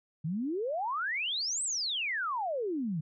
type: exponential two-way sweep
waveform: sine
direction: up then down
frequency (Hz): 146.83 to 8372 to 146.83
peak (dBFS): -30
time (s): 0.24-3.01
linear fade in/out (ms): 10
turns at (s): 1.63
effects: none